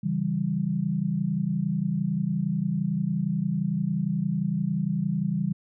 sine chord, C# diminished, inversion none, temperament equal, 138.59 / 164.81 / 196 Hz, C#3 / E3 / G3, 0 / 0 / 0 cents, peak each -31 / -27 / -27 dBFS, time 0.03-5.53 s, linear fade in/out 10 ms, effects none

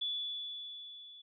sine tone with level ramp, 3443 Hz, A7, 38 cents flat, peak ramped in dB -32 to -51 dBFS, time 0.01-1.22 s, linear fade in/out 10 ms, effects none

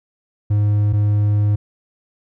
triangle tone pair in turn, 103.83 / 103.83 Hz, G#2 / G#2, 0 / 0 cents, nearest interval unison, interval 0 cents, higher neither, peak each -11 dBFS, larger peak neither, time 0.5-0.93 / 0.93-1.56 s, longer second, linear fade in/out 10 ms, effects none

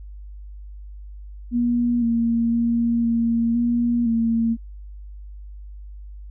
sine tone with pitch steps, 239.8 / 231.7 / 233.8 / 231.4 / 237.8 / 228.6 Hz, A#3 / A#3 / A#3 / A#3 / A#3 / A#3, +49 / -10 / +5 / -13 / +35 / -34 cents, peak -17 dBFS, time 1.51-4.57 s, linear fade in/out 50 ms, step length 510 ms, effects added 50 Hz sine -35 dBFS peak until 6.3 s

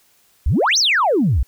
sine exponential two-way sweep, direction up then down, 51.91 to 6350 to 51.91 Hz, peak -12 dBFS, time 0.46-1.43 s, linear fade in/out 5 ms, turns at 0.78 s, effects tanh soft clip ceiling -8 dBFS + white hiss -57 dBFS RMS until 1.47 s

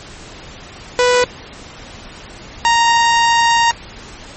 sawtooth tone pair in turn, 493.9 / 931.3 Hz, B4 / A#5, 0 / -2 cents, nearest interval major seventh, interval 1098 cents, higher second, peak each -6 dBFS, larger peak neither, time 0.99-1.24 / 2.65-3.71 s, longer second, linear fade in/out 0 ms, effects pink hiss -35 dBFS RMS until 4.36 s + MP3 32 kbps

